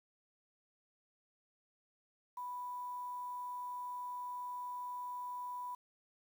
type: tone with quantisation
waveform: sine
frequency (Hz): 987.8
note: B5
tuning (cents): 0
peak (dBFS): -40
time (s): 2.37-5.75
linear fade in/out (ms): 5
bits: 10
effects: none